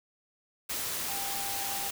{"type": "tone in noise", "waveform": "sine", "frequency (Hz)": 794, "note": "G5", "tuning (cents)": 22, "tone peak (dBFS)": -39, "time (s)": [1.08, 1.89], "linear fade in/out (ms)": 10, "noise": "white", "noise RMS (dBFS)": -34, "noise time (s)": [0.69, 1.91], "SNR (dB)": -8, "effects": []}